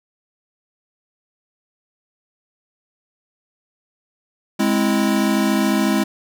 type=chord; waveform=square; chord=Ab augmented; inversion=none; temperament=equal; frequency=207.7 / 261.6 / 329.6 Hz; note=Ab3 / C4 / E4; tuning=0 / 0 / 0 cents; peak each=-19 / -22 / -22 dBFS; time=4.59-6.04 s; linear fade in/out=10 ms; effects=none